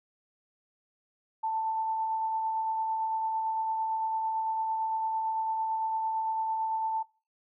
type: tone with tremolo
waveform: sine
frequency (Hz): 886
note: A5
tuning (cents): +12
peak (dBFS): -27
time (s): 1.43-7.03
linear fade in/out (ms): 10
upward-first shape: sine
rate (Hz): 8.9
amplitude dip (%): 25
effects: noise-tail reverb RT60 0.3 s tail -17 dB re dry